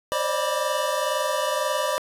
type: tone cluster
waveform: square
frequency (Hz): 531 / 588 / 610 / 981 / 1173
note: C5 / D5 / D#5 / B5 / D6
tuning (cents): +25 / +2 / -34 / -12 / -2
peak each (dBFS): -30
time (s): 0.12-1.98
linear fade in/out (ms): 0
effects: resampled to 32000 Hz + 9-bit